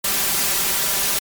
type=noise with comb filter; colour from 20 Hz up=white; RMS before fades=-20 dBFS; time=0.04-1.19 s; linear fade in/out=5 ms; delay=5.1 ms; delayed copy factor=+0.65; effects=MP3 96 kbps